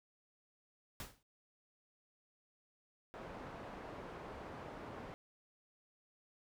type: noise with exponential decay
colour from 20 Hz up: pink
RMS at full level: -42 dBFS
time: 1-1.23 s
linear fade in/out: 2 ms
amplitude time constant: 48 ms
type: low-pass noise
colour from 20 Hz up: white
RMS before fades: -49 dBFS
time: 3.14-5.14 s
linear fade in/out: 0 ms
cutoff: 920 Hz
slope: 12 dB/octave
effects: none